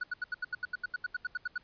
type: tone bursts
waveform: triangle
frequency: 1470 Hz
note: F#6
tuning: 12 cents flat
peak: -29 dBFS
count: 16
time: 0.01-1.58 s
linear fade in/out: 5 ms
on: 25 ms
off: 78 ms
effects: pink hiss -64 dBFS RMS until 1.63 s + resampled to 11025 Hz